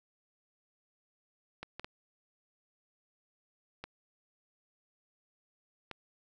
clicks, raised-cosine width 0.3 ms, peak -25 dBFS, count 5, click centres 1.63 / 1.796 / 1.845 / 3.84 / 5.913 s, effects none

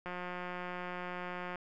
click train, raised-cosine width 0.5 ms, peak -26 dBFS, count 269, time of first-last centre 0.06-1.557 s, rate 179 Hz, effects none

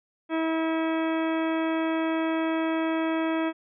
harmonic tone with a mistuned harmonic, 322.9 Hz, E4, 36 cents flat, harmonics 1 / 2 / 3 / 4 / 5 / 6 / 7 / 8 / 10, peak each -25 / -31 / -35 / -37 / -39 / -41 / -42 / -43 / -45 dBFS, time 0.29-3.53 s, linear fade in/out 50 ms, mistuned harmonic 10, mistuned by +29 cents, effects none

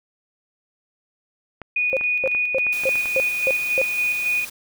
clicks, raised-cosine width 0.5 ms, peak -19 dBFS, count 8, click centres 1.617 / 2.011 / 2.26 / 2.349 / 2.667 / 2.836 / 2.956 / 3.057 s
sine tone with tremolo, 2468 Hz, D#7, 15 cents flat, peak -18 dBFS, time 1.76-4.45 s, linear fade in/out 5 ms, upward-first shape square, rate 3.6 Hz, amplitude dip 35%
sine tone bursts, 530 Hz, C5, 22 cents sharp, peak -18 dBFS, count 7, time 1.93-3.816 s, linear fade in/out 0 ms, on 38 ms, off 270 ms
white noise, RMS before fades -36 dBFS, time 2.72-4.5 s, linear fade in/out 10 ms
effects none

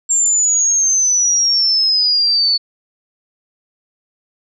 sine exponential sweep, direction down, 7430 to 4435 Hz, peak -11 dBFS, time 0.09-2.58 s, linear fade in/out 20 ms, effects none

